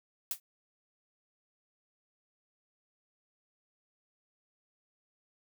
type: noise with exponential decay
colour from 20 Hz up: blue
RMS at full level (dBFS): -29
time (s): 0.31-0.4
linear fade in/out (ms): 2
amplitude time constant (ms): 19
effects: none